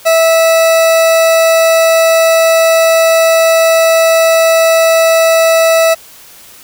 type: tone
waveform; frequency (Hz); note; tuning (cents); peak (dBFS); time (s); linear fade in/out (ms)
40% pulse; 654; E5; -14; -5; 0.05-5.95; 20
effects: white hiss -37 dBFS RMS until 6.63 s